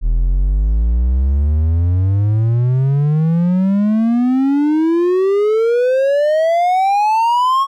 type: exponential sweep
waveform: triangle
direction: up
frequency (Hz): 38.89 to 1108.7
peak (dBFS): -9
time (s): 0.01-7.67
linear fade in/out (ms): 50
effects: none